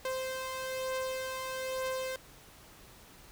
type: beating tone pair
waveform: sawtooth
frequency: 520 / 521.1 Hz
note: C5 / C5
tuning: -11 / -7 cents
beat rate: 1.1 Hz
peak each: -38 / -31 dBFS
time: 0.05-2.16 s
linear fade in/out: 2 ms
effects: pink hiss -55 dBFS RMS until 3.31 s